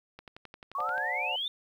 click train, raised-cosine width 0.3 ms, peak -29 dBFS, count 10, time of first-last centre 0.19-0.979 s, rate 11.4 Hz
sine exponential sweep, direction up, 1080 to 3646 Hz, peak -30 dBFS, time 0.75-1.48 s, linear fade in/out 2 ms
sine chord, D dominant seventh, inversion third, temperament equal with one note detuned, 523.3 / 587.3 / 729 / 880 Hz, C5 / D5 / F#5 / A5, 0 / 0 / -26 / 0 cents, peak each -42 / -41 / -36 / -37 dBFS, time 0.78-1.36 s, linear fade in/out 5 ms
effects 10-bit

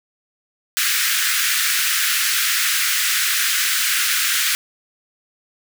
pink high-pass noise, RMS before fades -19 dBFS, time 0.77-4.55 s, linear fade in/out 0 ms, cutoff 1400 Hz, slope 48 dB/octave, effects none

